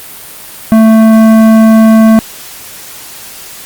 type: tone with tanh clipping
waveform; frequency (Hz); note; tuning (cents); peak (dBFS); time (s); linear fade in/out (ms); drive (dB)
triangle; 221.7; A3; +13; -3; 0.72-2.19; 0; 18
effects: white hiss -28 dBFS RMS until 3.65 s + Opus 32 kbps